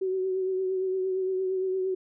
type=tone with vibrato; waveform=sine; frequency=376.1 Hz; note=F#4; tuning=28 cents sharp; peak=-25 dBFS; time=0.01-1.95 s; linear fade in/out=10 ms; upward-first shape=triangle; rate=8.7 Hz; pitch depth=34 cents each way; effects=none